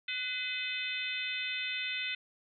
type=harmonic tone with a mistuned harmonic; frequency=509 Hz; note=C5; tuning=48 cents flat; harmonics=3 / 4 / 5 / 6 / 7 / 8; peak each=-43 / -39 / -37 / -43 / -39 / -49 dBFS; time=0.08-2.15 s; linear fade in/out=5 ms; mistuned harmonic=3; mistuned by=-40 cents; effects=none